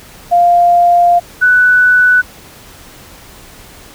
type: tone pair in turn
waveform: sine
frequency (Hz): 698.5 / 1488.2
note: F5 / F#6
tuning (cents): 0 / +10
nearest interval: octave + minor second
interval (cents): 1310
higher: second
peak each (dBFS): -5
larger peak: neither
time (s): 0.31-1.2 / 1.41-2.22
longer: first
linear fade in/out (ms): 20
effects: pink hiss -37 dBFS RMS until 3.94 s